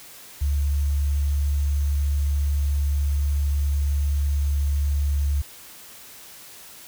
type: tone with sample-and-hold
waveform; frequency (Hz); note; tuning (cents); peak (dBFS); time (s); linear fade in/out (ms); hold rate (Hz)
sine; 71.6; D2; -43; -19; 0.41-5.42; 10; 6300
effects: white hiss -44 dBFS RMS until 6.87 s